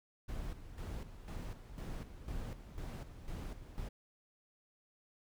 brown noise with tremolo, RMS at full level -42 dBFS, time 0.28-3.89 s, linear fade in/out 10 ms, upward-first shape square, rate 2 Hz, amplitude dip 65%, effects none

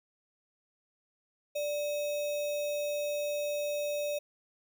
sine tone with sample-and-hold, 587.3 Hz, D5, in tune, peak -30 dBFS, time 1.55-4.19 s, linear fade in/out 10 ms, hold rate 3150 Hz, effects none

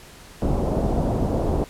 pink low-pass noise, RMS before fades -22 dBFS, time 0.42-1.64 s, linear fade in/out 0 ms, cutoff 770 Hz, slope 24 dB/octave, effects pink hiss -45 dBFS RMS until 1.69 s + low-pass 12000 Hz 12 dB/octave

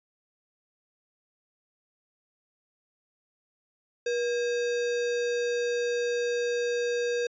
sine tone with sample-and-hold, 480 Hz, B4, 49 cents flat, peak -25 dBFS, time 4.06-7.27 s, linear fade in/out 5 ms, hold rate 2100 Hz, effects resampled to 16000 Hz

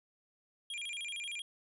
square tone with vibrato, 2794 Hz, F7, in tune, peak -39 dBFS, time 0.7-1.42 s, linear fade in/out 2 ms, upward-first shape square, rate 13 Hz, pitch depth 270 cents each way, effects resampled to 24000 Hz

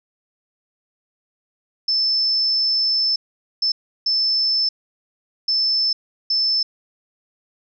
sine tone bursts at uneven times, 5274 Hz, E8, in tune, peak -16 dBFS, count 5, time 1.88-3.16 / 3.62-3.72 / 4.06-4.69 / 5.48-5.93 / 6.3-6.63 s, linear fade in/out 5 ms, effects none

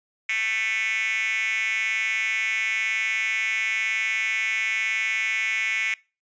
5% pulse tone with high-pass filter, 221 Hz, A3, 8 cents sharp, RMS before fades -25 dBFS, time 0.29-5.94 s, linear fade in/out 2 ms, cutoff 2200 Hz, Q 8.2, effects noise-tail reverb RT60 0.3 s tail -23 dB re dry + resampled to 16000 Hz

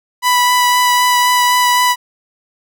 sawtooth tone with vibrato, 987.8 Hz, B5, in tune, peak -6 dBFS, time 0.22-1.96 s, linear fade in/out 50 ms, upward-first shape sine, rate 3.9 Hz, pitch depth 10 cents each way, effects none

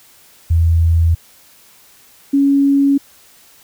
sine tone pair in turn, 82.9 / 278.8 Hz, E2 / C#4, +10 / +10 cents, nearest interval octave + major sixth, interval 2100 cents, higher second, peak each -9 dBFS, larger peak neither, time 0.5-1.15 / 2.33-2.98 s, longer neither, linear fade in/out 10 ms, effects white hiss -47 dBFS RMS until 3.63 s

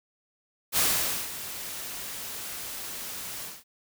white noise with ADSR envelope, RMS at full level -23 dBFS, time 0.72-3.64 s, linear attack 54 ms, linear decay 510 ms, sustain -14 dB, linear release 210 ms, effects none

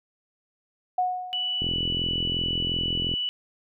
sine tone with exponential decay, 731 Hz, F#5, 21 cents flat, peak -19 dBFS, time 0.98-1.77 s, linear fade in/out 5 ms, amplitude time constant 170 ms
sine tone, 2960 Hz, F#7, in tune, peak -25 dBFS, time 1.33-3.29 s, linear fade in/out 0 ms
click train, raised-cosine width 3 ms, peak -19 dBFS, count 66, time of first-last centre 1.62-3.139 s, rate 42.8 Hz
effects none

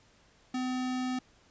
square tone, 254.4 Hz, C4, 48 cents flat, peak -31 dBFS, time 0.54-1.19 s, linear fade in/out 5 ms, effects pink hiss -63 dBFS RMS until 1.5 s + resampled to 16000 Hz

